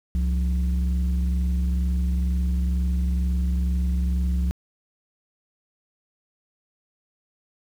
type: tone pair together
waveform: sine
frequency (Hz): 67.05 / 179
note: C2 / F3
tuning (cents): +43 / +43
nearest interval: octave + perfect fourth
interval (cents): 1700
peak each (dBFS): -19 / -27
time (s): 0.15-4.51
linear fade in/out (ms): 0
effects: tanh soft clip ceiling -16 dBFS + 8-bit

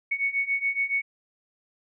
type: beating tone pair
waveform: sine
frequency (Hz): 2217 / 2224.1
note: C#7 / C#7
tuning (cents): 0 / +5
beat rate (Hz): 7.1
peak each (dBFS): -28 / -26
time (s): 0.11-1.02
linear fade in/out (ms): 10
effects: none

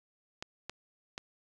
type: clicks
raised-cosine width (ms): 0.2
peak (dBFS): -21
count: 3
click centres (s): 0.425 / 0.696 / 1.179
effects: resampled to 24000 Hz

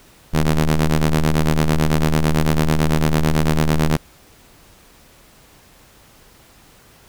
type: ring-modulated tone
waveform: sawtooth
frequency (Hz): 76.6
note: D#2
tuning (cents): -27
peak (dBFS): -7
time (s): 0.33-3.97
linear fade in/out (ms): 10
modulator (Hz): 81.1
effects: pink hiss -49 dBFS RMS until 7.08 s

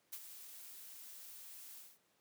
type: noise with ADSR envelope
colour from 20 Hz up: blue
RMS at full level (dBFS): -44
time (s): 0.12-1.99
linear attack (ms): 13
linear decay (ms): 50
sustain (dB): -9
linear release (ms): 220
effects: pink hiss -75 dBFS RMS until 2.2 s + high-pass 200 Hz 12 dB/octave

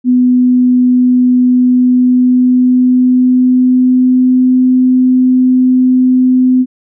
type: tone with pitch glide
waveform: sine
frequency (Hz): 249.9 to 254.7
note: B3 to C4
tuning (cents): +21 to -46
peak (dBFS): -5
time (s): 0.04-6.66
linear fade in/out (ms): 50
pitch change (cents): +33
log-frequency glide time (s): 1.67-4.62
effects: none

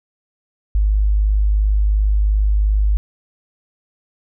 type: tone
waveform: sine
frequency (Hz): 51.4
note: G#1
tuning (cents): -17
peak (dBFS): -12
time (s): 0.75-2.97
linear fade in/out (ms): 0
effects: none

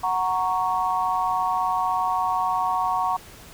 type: chord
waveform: sine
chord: F# major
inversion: none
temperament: equal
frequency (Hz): 740 / 932.3 / 1108.7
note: F#5 / A#5 / C#6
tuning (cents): 0 / 0 / 0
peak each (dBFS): -25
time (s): 0.03-3.17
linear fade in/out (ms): 10
effects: pink hiss -45 dBFS RMS until 3.53 s

